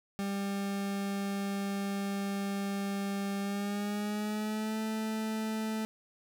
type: tone with pitch glide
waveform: 40% pulse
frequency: 198.5 to 219 Hz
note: G3 to A3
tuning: +22 to -8 cents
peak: -31 dBFS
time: 0.19-5.85 s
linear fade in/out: 0 ms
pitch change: +170 cents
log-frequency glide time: 3.4-4.79 s
effects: none